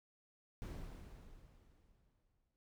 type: noise with exponential decay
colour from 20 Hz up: brown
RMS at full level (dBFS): -44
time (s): 0.62-2.56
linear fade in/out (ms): 0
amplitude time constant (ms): 420
effects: none